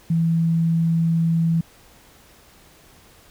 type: tone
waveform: sine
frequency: 165.2 Hz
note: E3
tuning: 4 cents sharp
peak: -16 dBFS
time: 0.1-1.61 s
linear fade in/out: 5 ms
effects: pink hiss -51 dBFS RMS until 3.3 s